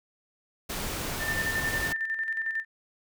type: noise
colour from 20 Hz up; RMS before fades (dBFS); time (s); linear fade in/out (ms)
pink; -33; 0.69-1.93; 10
type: click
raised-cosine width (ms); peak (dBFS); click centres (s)
5; -30; 0.724
type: tone with tremolo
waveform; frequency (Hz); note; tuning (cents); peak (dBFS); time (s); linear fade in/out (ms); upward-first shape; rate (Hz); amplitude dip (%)
sine; 1791; A6; +30; -26; 1.19-2.65; 50; square; 11; 50
effects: none